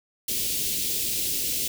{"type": "band-stop noise", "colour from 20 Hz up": "white", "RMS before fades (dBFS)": -27, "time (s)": [0.28, 1.68], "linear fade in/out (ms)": 5, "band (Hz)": [450, 2700], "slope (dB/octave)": 24, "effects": []}